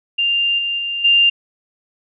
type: tone with level steps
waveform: sine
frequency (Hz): 2794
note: F7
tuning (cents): 0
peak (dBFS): -14 / -18 / -20 / -9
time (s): 0.18-1.3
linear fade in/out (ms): 10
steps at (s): 0.58 / 0.78 / 1.04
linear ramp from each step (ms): 10
effects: none